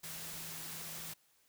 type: tone in noise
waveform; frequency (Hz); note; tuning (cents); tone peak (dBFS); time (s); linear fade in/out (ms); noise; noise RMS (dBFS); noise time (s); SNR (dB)
sine; 162.3; E3; -27; -55; 0.03-1.14; 10; white; -45; 0.03-1.14; -13
effects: white hiss -71 dBFS RMS until 1.48 s